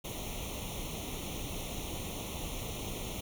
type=noise with comb filter; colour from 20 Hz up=pink; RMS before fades=-39 dBFS; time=0.04-3.21 s; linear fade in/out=10 ms; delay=0.31 ms; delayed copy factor=+0.9; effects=none